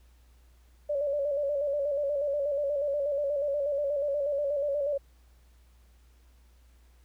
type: tone with vibrato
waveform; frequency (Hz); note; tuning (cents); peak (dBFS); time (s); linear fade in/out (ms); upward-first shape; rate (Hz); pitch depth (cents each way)
sine; 572; D5; -46; -26; 0.89-4.98; 10; square; 8.3; 51
effects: added 60 Hz sine -56 dBFS peak until 7.04 s + pink hiss -68 dBFS RMS until 7.04 s